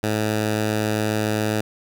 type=tone; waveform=10% pulse; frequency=107.4 Hz; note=A2; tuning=41 cents flat; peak=-12 dBFS; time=0.03-1.61 s; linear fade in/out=5 ms; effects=none